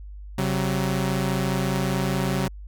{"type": "tone pair together", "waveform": "sawtooth", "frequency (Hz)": [133.7, 188.05], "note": ["C3", "F#3"], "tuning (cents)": [38, 28], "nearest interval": "tritone", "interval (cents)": 590, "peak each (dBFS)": -21, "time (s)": [0.38, 2.48], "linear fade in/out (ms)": 5, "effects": ["added 50 Hz sine -36 dBFS peak until 2.67 s"]}